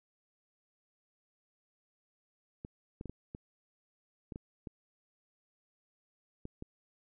clicks, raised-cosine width 3 ms, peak -29 dBFS, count 10, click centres 2.649 / 3.011 / 3.057 / 3.096 / 3.349 / 4.322 / 4.359 / 4.672 / 6.454 / 6.624 s, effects none

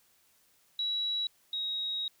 sine tone pair in turn, 3900 / 3793 Hz, B7 / A#7, -23 / +29 cents, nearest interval unison, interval 48 cents, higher first, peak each -29 / -31 dBFS, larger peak first, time 0.79-1.27 / 1.53-2.08 s, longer second, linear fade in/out 2 ms, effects white hiss -67 dBFS RMS until 2.2 s

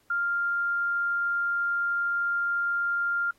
sine tone, 1396.9 Hz, F6, in tune, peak -24 dBFS, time 0.1-3.31 s, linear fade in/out 5 ms, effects pink hiss -66 dBFS RMS until 3.38 s + AAC 48 kbps

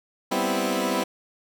15% pulse chord, C major seventh, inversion second, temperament equal, 196 / 246.9 / 261.6 / 329.6 Hz, G3 / B3 / C4 / E4, 0 / 0 / 0 / 0 cents, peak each -22 dBFS, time 0.31-1.04 s, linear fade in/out 10 ms, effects none

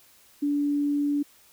sine tone, 288.9 Hz, D4, 28 cents flat, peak -22 dBFS, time 0.42-1.23 s, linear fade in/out 10 ms, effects white hiss -57 dBFS RMS until 1.52 s

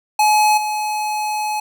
square tone with level steps, 849 Hz, G#5, 38 cents sharp, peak -12 / -20 dBFS, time 0.19-1.6 s, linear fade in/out 5 ms, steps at 0.57 s, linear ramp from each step 10 ms, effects none

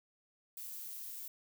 violet noise with amplitude modulation, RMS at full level -44 dBFS, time 0.57-1.28 s, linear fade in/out 2 ms, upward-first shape sine, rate 120 Hz, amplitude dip 30%, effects none

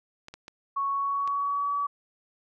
clicks, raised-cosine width 0.2 ms, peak -25 dBFS, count 4, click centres 0.284 / 0.34 / 0.481 / 1.276 s
sine tone with pitch glide, 1108.7 to 1141.8 Hz, C#6 to D6, 0 to -49 cents, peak -25 dBFS, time 0.76-1.87 s, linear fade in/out 10 ms, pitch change +51 cents, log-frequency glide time 0.88-1.75 s
effects none

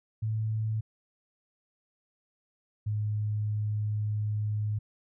sine tone pair in turn, 109.5 / 105.77 Hz, A2 / G#2, -8 / +32 cents, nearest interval minor second, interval 60 cents, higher first, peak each -27 dBFS, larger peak neither, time 0.22-0.81 / 2.86-4.79 s, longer second, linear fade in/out 10 ms, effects none

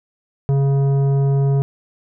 triangle tone with tanh clipping, 138.3 Hz, C#3, 4 cents flat, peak -15 dBFS, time 0.49-1.62 s, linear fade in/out 0 ms, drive 15 dB, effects none

